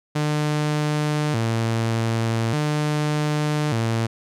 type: tone with vibrato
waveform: sawtooth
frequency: 130.81 Hz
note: C3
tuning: in tune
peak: -16 dBFS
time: 0.15-4.07 s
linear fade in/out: 10 ms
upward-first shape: square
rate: 0.42 Hz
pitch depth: 240 cents each way
effects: low-pass 9000 Hz 12 dB/octave